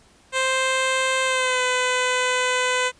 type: tone with pitch glide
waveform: 10% pulse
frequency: 523.3 to 503.7 Hz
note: C5 to B4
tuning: 0 to +34 cents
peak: -11 dBFS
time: 0.32-2.92 s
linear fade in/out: 50 ms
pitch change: -66 cents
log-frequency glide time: 1.24-1.62 s
effects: pink hiss -55 dBFS RMS until 2.99 s + resampled to 22050 Hz